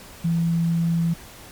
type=tone; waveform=sine; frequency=167.4 Hz; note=E3; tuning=27 cents sharp; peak=-18 dBFS; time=0.24-1.14 s; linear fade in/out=10 ms; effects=pink hiss -43 dBFS RMS until 1.51 s + MP3 96 kbps